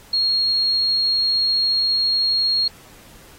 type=tone; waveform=sine; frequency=4278 Hz; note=C8; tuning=38 cents sharp; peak=-16 dBFS; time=0.13-2.68 s; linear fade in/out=5 ms; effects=pink hiss -47 dBFS RMS until 3.38 s + AAC 48 kbps